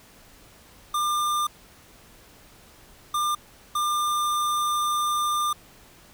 square tone bursts at uneven times, 1198 Hz, D6, 34 cents sharp, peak -23 dBFS, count 3, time 0.94-1.47 / 3.14-3.35 / 3.75-5.53 s, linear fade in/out 5 ms, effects pink hiss -52 dBFS RMS until 6.13 s

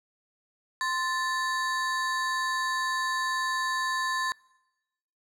square ring-modulated tone, 1400 Hz, F6, 4 cents sharp, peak -24 dBFS, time 0.81-4.32 s, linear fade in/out 0 ms, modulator 359 Hz, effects noise-tail reverb RT60 1.0 s tail -24 dB re dry + low-pass 8000 Hz 12 dB/octave

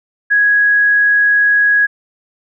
sine tone, 1663 Hz, G#6, 2 cents sharp, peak -8 dBFS, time 0.3-1.87 s, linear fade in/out 20 ms, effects none

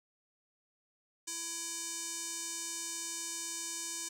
square tone with band-pass filter, 333.9 Hz, E4, 22 cents sharp, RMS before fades -40 dBFS, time 1.27-4.09 s, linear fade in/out 10 ms, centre 7300 Hz, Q 2.6, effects none

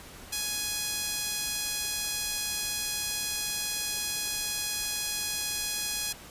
sawtooth tone with high-pass filter, 834 Hz, G#5, 7 cents sharp, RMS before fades -32 dBFS, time 0.32-6.13 s, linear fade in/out 10 ms, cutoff 4100 Hz, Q 0.72, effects pink hiss -47 dBFS RMS until 6.3 s + resampled to 32000 Hz

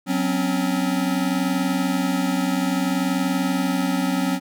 square tone cluster, 185 / 257.3 / 277.9 Hz, F#3 / C4 / C#4, 0 / -29 / +4 cents, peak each -25 dBFS, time 0.06-4.4 s, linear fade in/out 50 ms, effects none

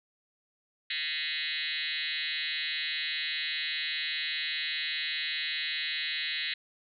sine tone with frequency modulation, 2960 Hz, F#7, in tune, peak -30 dBFS, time 0.9-6.54 s, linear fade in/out 5 ms, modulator 155 Hz, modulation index 7.7, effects none

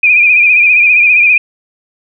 sine tone with vibrato, 2444 Hz, D#7, 32 cents flat, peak -4 dBFS, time 0.03-1.38 s, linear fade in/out 5 ms, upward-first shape sine, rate 15 Hz, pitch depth 59 cents each way, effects none

